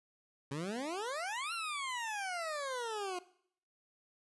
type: exponential two-way sweep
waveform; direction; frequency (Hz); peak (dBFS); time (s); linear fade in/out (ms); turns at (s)
20% pulse; up then down; 133.2 to 1400 to 351.4; -32; 0.51-3.19; 5; 1.53
effects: noise-tail reverb RT60 0.6 s tail -18 dB re dry + resampled to 24000 Hz